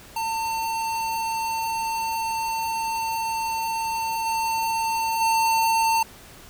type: tone with level steps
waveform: square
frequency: 901 Hz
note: A5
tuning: 41 cents sharp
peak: -25 / -23 / -19 dBFS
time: 0.16-6.03 s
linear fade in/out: 5 ms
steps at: 4.25 / 5.2 s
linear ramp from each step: 20 ms
effects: pink hiss -46 dBFS RMS until 6.49 s